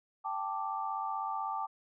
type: chord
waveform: sine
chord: G suspended second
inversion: none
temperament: equal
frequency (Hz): 784 / 880 / 1174.7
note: G5 / A5 / D6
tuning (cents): 0 / 0 / 0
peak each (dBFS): -38 / -37 / -37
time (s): 0.24-1.67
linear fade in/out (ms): 20
effects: none